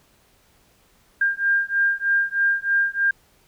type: beating tone pair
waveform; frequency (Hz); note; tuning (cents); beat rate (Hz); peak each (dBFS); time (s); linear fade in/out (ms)
sine; 1600 / 1603.2; G6 / G6; +35 / +38; 3.2; -21; 1.21-3.11; 5
effects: pink hiss -59 dBFS RMS until 3.47 s